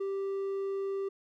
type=tone with hard clipping; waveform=sine; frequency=391.7 Hz; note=G4; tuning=1 cent flat; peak=-32 dBFS; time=0-1.09 s; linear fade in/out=10 ms; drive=3 dB; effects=none